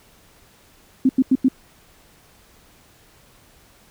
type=tone bursts; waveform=sine; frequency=261.6 Hz; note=C4; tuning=in tune; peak=-11 dBFS; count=4; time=1.05-1.485 s; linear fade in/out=5 ms; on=42 ms; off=89 ms; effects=pink hiss -53 dBFS RMS until 3.9 s